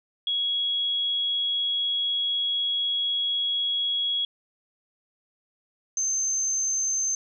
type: tone pair in turn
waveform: sine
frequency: 3328 / 6265 Hz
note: G#7 / G8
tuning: +3 / -2 cents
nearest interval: major seventh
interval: 1095 cents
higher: second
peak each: -23 dBFS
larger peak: neither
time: 0.27-4.25 / 5.97-7.15 s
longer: first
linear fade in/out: 2 ms
effects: none